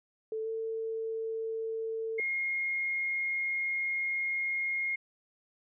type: tone with pitch glide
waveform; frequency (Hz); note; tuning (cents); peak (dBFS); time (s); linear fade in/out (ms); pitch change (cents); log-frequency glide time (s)
sine; 440 to 447.4; A4 to A4; 0 to +29; -32; 0.32-2.2; 2; +29; 0.43-0.48
type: tone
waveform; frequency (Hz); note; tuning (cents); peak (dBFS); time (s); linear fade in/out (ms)
sine; 2143; C7; +41; -29; 2.18-4.96; 10
effects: none